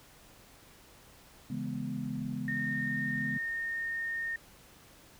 sine chord, C# minor seventh, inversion none, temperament equal, 138.59 / 164.81 / 207.7 / 246.9 Hz, C#3 / E3 / G#3 / B3, 0 / 0 / 0 / 0 cents, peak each -39 / -42 / -38 / -37 dBFS, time 1.5-3.38 s, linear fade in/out 5 ms
sine tone, 1835 Hz, A#6, 28 cents flat, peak -32 dBFS, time 2.48-4.36 s, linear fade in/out 2 ms
effects tanh soft clip ceiling -19 dBFS + pink hiss -57 dBFS RMS until 5.19 s

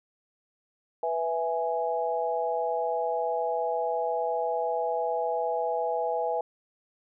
sine chord, E major, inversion second, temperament equal, 493.9 / 659.3 / 830.6 Hz, B4 / E5 / G#5, 0 / 0 / 0 cents, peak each -30 / -30 / -30 dBFS, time 1.03-6.41 s, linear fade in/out 2 ms, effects none

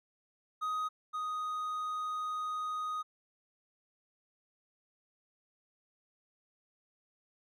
triangle tone pair in turn, 1253 / 1246.1 Hz, D#6 / D#6, +12 / +2 cents, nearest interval unison, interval 10 cents, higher first, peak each -30 / -32 dBFS, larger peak first, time 0.61-0.89 / 1.13-3.03 s, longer second, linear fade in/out 20 ms, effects none

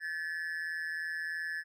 triangle tone with amplitude modulation, 1728 Hz, A6, 32 cents flat, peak -29 dBFS, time 0-1.64 s, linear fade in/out 50 ms, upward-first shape sine, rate 163 Hz, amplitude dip 80%, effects none

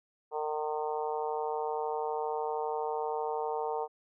harmonic tone, 152.6 Hz, D#3, 33 cents flat, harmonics 3 / 4 / 5 / 6 / 7 / 8, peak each -34 / -42 / -36 / -37 / -44 / -49 dBFS, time 0.31-3.88 s, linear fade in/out 50 ms, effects none

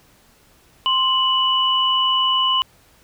sine tone pair together, 1046.5 / 2960 Hz, C6 / F#7, 0 / 0 cents, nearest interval octave + tritone, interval 1800 cents, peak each -19 / -17 dBFS, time 0.86-2.62 s, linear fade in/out 0 ms, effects pink hiss -54 dBFS RMS until 3.03 s

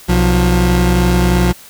30% pulse tone pair together, 63 / 177.68 Hz, B1 / F3, +35 / +30 cents, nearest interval octave + tritone, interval 1795 cents, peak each -10 dBFS, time 0.08-1.53 s, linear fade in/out 20 ms, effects white hiss -39 dBFS RMS until 1.69 s

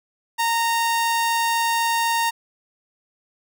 sawtooth tone, 924 Hz, A#5, 16 cents flat, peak -15 dBFS, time 0.38-2.31 s, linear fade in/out 20 ms, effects none

